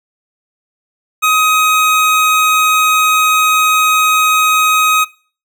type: tone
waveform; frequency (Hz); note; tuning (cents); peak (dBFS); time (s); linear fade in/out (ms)
25% pulse; 1259; D#6; +20; -5; 1.22-5.05; 20
effects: noise-tail reverb RT60 0.4 s tail -20 dB re dry